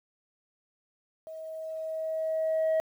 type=tone with level ramp; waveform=sine; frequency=638 Hz; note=D#5; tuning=43 cents sharp; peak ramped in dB=-39 to -20 dBFS; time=1.27-2.8 s; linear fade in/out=0 ms; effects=tanh soft clip ceiling -22 dBFS + 10-bit